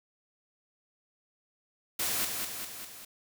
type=noise with echo; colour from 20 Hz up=white; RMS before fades=-31 dBFS; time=1.99-2.25 s; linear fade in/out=5 ms; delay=200 ms; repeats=4; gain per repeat=-4 dB; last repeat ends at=3.05 s; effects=none